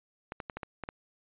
clicks, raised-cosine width 0.5 ms, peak -22 dBFS, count 7, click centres 0.321 / 0.402 / 0.498 / 0.57 / 0.632 / 0.837 / 0.889 s, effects resampled to 8000 Hz

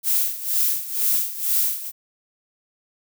violet noise with tremolo, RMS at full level -19 dBFS, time 0.03-1.92 s, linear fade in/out 50 ms, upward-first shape sine, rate 2.1 Hz, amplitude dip 80%, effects none

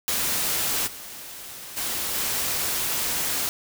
white noise with level steps, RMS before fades -25 / -39 / -28 / -26 dBFS, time 0.08-3.49 s, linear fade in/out 0 ms, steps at 0.86 / 1.76 / 2.14 s, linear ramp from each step 20 ms, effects none

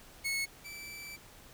sawtooth tone pair in turn, 2193 / 2323 Hz, C#7 / D7, -19 / -20 cents, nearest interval minor second, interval 99 cents, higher second, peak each -28 / -40 dBFS, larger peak first, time 0.24-0.46 / 0.64-1.17 s, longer second, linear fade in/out 20 ms, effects pink hiss -55 dBFS RMS until 1.53 s

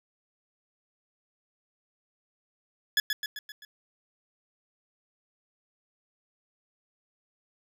20% pulse tone with echo, 1700 Hz, G#6, 40 cents sharp, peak -16 dBFS, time 2.97-3 s, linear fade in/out 2 ms, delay 130 ms, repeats 5, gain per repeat -5 dB, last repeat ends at 3.65 s, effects none

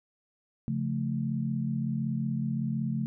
sine chord, Db augmented, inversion none, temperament equal, 138.59 / 174.61 / 220 Hz, Db3 / F3 / A3, 0 / 0 / 0 cents, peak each -31 / -35 / -31 dBFS, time 0.68-3.06 s, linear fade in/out 0 ms, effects none

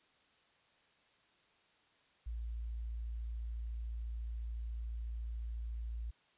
sine tone, 57 Hz, A#1, 38 cents flat, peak -38 dBFS, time 2.26-6.11 s, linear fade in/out 10 ms, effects white hiss -70 dBFS RMS until 6.37 s + resampled to 8000 Hz

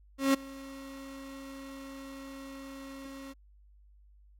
35% pulse tone with ADSR envelope, 271.7 Hz, C#4, 35 cents flat, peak -19 dBFS, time 0.18-3.34 s, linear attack 160 ms, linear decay 10 ms, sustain -22 dB, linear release 27 ms, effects added 50 Hz sine -56 dBFS peak until 4.39 s + AAC 48 kbps

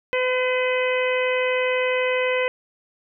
harmonic tone, 507 Hz, B4, 45 cents sharp, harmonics 1 / 2 / 3 / 4 / 5 / 6, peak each -21 / -30 / -32 / -27 / -28 / -35 dBFS, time 0.13-2.48 s, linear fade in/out 0 ms, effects none

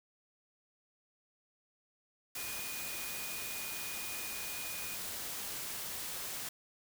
sine tone in noise, 2461 Hz, D#7, 20 cents flat, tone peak -46 dBFS, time 2.37-4.96 s, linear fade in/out 5 ms, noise white, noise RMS -41 dBFS, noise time 2.35-6.49 s, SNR -8 dB, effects none

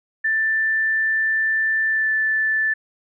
sine tone with pitch glide, 1770 to 1755.7 Hz, A6 to A6, +10 to -4 cents, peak -17 dBFS, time 0.24-2.74 s, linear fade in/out 10 ms, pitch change -14 cents, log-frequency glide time 1.88-2.1 s, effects none

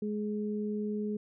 sine tone pair together, 210 / 420 Hz, G#3 / G#4, +19 / +19 cents, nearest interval octave, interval 1200 cents, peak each -32 / -36 dBFS, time 0.02-1.17 s, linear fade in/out 5 ms, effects none

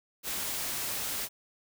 white noise, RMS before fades -34 dBFS, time 0.23-1.29 s, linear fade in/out 50 ms, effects none

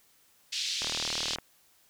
white band-pass noise, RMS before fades -33 dBFS, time 0.52-1.36 s, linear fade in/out 10 ms, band 2800 to 5300 Hz, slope 24 dB/octave
click train, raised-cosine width 0.5 ms, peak -21 dBFS, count 23, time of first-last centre 0.82-1.386 s, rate 38.9 Hz
effects white hiss -64 dBFS RMS until 1.89 s

